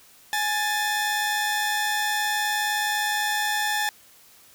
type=tone pair together; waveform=sawtooth; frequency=836.3 / 1772 Hz; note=G#5 / A6; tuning=+12 / +12 cents; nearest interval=octave + minor second; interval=1300 cents; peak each=-22 dBFS; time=0.33-3.89 s; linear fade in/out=0 ms; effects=white hiss -53 dBFS RMS until 4.54 s